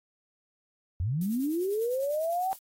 sine linear sweep, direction up, 77.7 to 779 Hz, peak -26 dBFS, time 1-2.53 s, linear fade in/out 0 ms
violet noise with tremolo, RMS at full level -42 dBFS, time 1.21-2.59 s, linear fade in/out 2 ms, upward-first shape sine, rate 10 Hz, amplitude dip 65%
effects AAC 48 kbps

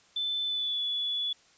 sine tone with pitch glide, 3520 to 3424 Hz, A7 to A7, 0 to -48 cents, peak -28 dBFS, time 0.16-1.33 s, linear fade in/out 5 ms, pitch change -48 cents, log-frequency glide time 0.45-0.81 s, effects white hiss -61 dBFS RMS until 1.57 s + resampled to 16000 Hz

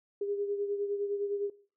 sine beating tone pair, 404.2 / 414 Hz, G#4 / G#4, -47 / -5 cents, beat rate 9.8 Hz, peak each -31 / -39 dBFS, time 0.21-1.5 s, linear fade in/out 5 ms, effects noise-tail reverb RT60 0.4 s tail -17 dB re dry

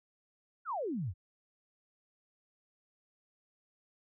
sine exponential sweep, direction down, 1517 to 76.8 Hz, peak -33 dBFS, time 0.65-1.14 s, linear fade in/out 50 ms, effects none

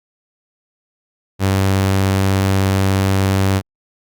sawtooth tone, 96.6 Hz, G2, 25 cents flat, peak -9 dBFS, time 1.39-3.62 s, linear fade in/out 50 ms, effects Opus 48 kbps

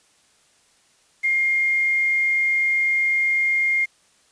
sine tone with quantisation, 2124 Hz, C7, 25 cents sharp, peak -17 dBFS, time 1.23-3.86 s, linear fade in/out 20 ms, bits 7, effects white hiss -59 dBFS RMS until 4.31 s + resampled to 22050 Hz

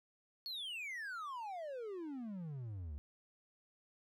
triangle exponential sweep, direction down, 4435 to 68.2 Hz, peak -40 dBFS, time 0.46-2.98 s, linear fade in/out 0 ms, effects none

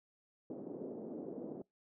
pink band-pass noise, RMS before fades -45 dBFS, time 0.5-1.62 s, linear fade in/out 2 ms, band 220 to 510 Hz, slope 24 dB/octave, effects noise-tail reverb RT60 0.2 s tail -25 dB re dry

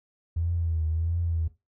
triangle tone with vibrato, 82.41 Hz, E2, in tune, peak -20 dBFS, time 0.36-1.48 s, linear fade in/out 10 ms, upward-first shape triangle, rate 1.5 Hz, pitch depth 80 cents each way, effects noise-tail reverb RT60 0.2 s tail -17 dB re dry + tanh soft clip ceiling -22 dBFS

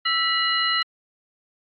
sine tone cluster, 1325 / 1962 / 2901 / 4084 Hz, E6 / B6 / F#7 / C8, +9 / -12 / -35 / -43 cents, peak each -25 dBFS, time 0.05-0.83 s, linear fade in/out 10 ms, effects AAC 64 kbps

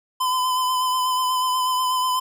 square tone with vibrato, 1016 Hz, B5, 49 cents sharp, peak -20 dBFS, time 0.2-2.2 s, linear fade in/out 10 ms, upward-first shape sine, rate 8.2 Hz, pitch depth 23 cents each way, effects none

